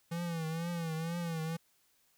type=tone with vibrato; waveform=square; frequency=166 Hz; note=E3; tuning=12 cents sharp; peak=-35 dBFS; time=0.11-1.57 s; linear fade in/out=10 ms; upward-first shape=triangle; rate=2.1 Hz; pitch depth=89 cents each way; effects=white hiss -71 dBFS RMS until 2.17 s